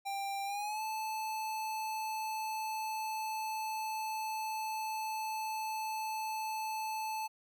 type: tone with pitch glide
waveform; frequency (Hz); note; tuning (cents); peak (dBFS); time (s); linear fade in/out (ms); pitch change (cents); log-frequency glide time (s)
square; 791 to 872.6; G5 to A5; +15 to -15; -36; 0.05-7.28; 20; +170; 0.45-0.82
effects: none